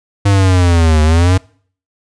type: linear two-way sweep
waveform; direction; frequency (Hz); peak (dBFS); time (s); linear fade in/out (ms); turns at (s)
square; down then up; 101.4 to 75.9 to 94.7; -8; 0.25-1.38; 10; 1.02
effects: noise-tail reverb RT60 0.5 s tail -24 dB re dry + resampled to 22050 Hz